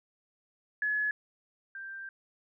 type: tone pair in turn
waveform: sine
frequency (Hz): 1700 / 1576.3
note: G#6 / G6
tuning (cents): +40 / +9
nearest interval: minor second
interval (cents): 131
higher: first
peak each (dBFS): -27 / -39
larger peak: first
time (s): 0.82-1.11 / 1.75-2.09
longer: second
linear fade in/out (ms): 2
effects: none